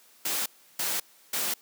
white noise bursts, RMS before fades -29 dBFS, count 3, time 0.25-1.54 s, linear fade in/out 5 ms, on 210 ms, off 330 ms, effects white hiss -58 dBFS RMS until 1.61 s + high-pass 200 Hz 12 dB/octave

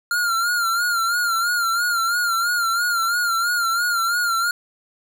square tone with vibrato, 1396.9 Hz, F6, in tune, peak -19 dBFS, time 0.11-4.51 s, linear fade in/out 2 ms, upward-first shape sine, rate 3 Hz, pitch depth 65 cents each way, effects none

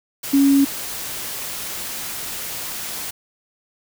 sine tone in noise, 277.2 Hz, C#4, in tune, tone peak -11 dBFS, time 0.33-0.65 s, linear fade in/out 10 ms, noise white, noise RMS -29 dBFS, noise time 0.23-3.11 s, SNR +15 dB, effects none

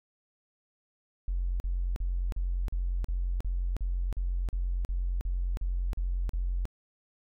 triangle tone bursts, 44.58 Hz, F1, 36 cents sharp, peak -23 dBFS, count 15, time 1.28-6.654 s, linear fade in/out 0 ms, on 320 ms, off 41 ms, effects tanh soft clip ceiling -25 dBFS

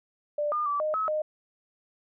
sine tone with pitch steps, 591 / 1211 / 1157 / 615 / 1286 / 614 Hz, D5 / D#6 / D6 / D#5 / E6 / D#5, +11 / -47 / -26 / -20 / -43 / -23 cents, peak -25 dBFS, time 0.38-1.22 s, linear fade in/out 5 ms, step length 140 ms, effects none

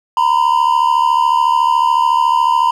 triangle tone pair together, 933.1 / 1007 Hz, A#5 / B5, +1 / +33 cents, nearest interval minor second, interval 132 cents, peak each -11 dBFS, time 0.17-2.71 s, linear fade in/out 2 ms, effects none

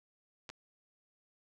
clicks, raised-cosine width 0.2 ms, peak -28 dBFS, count 2, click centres 0.492 / 0.5 s, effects none

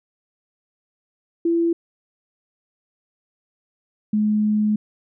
sine tone pair in turn, 336.5 / 212 Hz, E4 / G#3, +36 / +36 cents, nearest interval minor sixth, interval 800 cents, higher first, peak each -16 dBFS, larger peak neither, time 1.45-1.73 / 4.13-4.76 s, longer second, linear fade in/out 5 ms, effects none

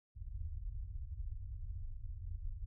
pink low-pass noise, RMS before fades -43 dBFS, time 0.15-2.66 s, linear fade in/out 10 ms, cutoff 100 Hz, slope 48 dB/octave, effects none

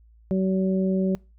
harmonic tone, 189.2 Hz, F#3, 39 cents sharp, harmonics 1 / 2 / 3, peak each -21 / -27 / -31 dBFS, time 0.31-1.15 s, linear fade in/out 0 ms, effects noise-tail reverb RT60 0.3 s tail -26 dB re dry + added 56 Hz sine -51 dBFS peak until 1.38 s

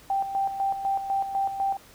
sine tone with tremolo, 784 Hz, G5, in tune, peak -22 dBFS, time 0.1-1.77 s, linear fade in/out 2 ms, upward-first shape square, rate 4 Hz, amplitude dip 60%, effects pink hiss -52 dBFS RMS until 1.94 s

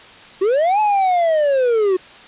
triangle linear two-way sweep, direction up then down, 360 to 863 to 360 Hz, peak -11 dBFS, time 0.41-1.97 s, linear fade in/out 10 ms, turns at 0.8 s, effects white hiss -41 dBFS RMS until 2.27 s + resampled to 8000 Hz

